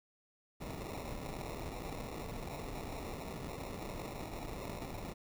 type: noise with sample-and-hold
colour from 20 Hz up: pink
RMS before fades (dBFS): -43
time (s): 0.6-5.14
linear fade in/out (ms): 20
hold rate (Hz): 1575
effects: none